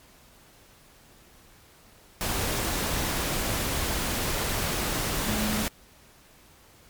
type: tone in noise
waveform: sine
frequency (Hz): 213.8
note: A3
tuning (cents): -49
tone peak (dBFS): -29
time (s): 5.28-5.64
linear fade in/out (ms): 0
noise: pink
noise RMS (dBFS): -28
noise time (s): 2.21-5.68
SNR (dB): -4
effects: pink hiss -55 dBFS RMS until 6.89 s + MP3 96 kbps